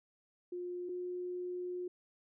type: tone pair in turn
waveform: sine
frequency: 355.9 / 359 Hz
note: F4 / F4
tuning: +33 / +48 cents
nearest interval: unison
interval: 15 cents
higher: second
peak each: -38 / -37 dBFS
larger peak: second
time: 0.52-0.89 / 0.89-1.88 s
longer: second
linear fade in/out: 5 ms
effects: none